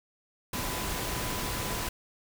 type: tone in noise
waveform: sine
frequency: 1000 Hz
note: B5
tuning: 21 cents sharp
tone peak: -42 dBFS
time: 0.53-1.89 s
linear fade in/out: 5 ms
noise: pink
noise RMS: -33 dBFS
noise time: 0.53-1.89 s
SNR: -12 dB
effects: none